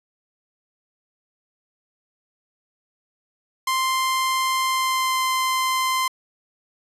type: tone with pitch glide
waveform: sawtooth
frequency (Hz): 1046.5 to 1039.3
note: C6 to C6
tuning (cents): 0 to -12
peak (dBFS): -16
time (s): 3.67-6.08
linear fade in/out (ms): 5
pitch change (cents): -12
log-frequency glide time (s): 4.66-5.21
effects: resampled to 32000 Hz